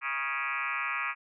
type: tone with frequency modulation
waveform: sine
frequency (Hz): 1800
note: A6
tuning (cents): +39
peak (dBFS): -29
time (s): 0.01-1.15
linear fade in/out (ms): 50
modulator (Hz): 139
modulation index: 5.4
effects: none